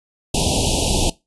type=band-stop noise; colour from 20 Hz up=pink; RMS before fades=-18 dBFS; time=0.34-1.1 s; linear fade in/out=5 ms; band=910 to 2600 Hz; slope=96 dB/octave; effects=noise-tail reverb RT60 0.2 s tail -19 dB re dry + resampled to 24000 Hz